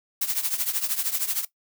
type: noise with tremolo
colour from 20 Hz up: blue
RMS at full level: -23 dBFS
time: 0.21-1.45 s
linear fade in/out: 5 ms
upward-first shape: triangle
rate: 13 Hz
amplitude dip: 85%
effects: noise-tail reverb RT60 0.1 s tail -17 dB re dry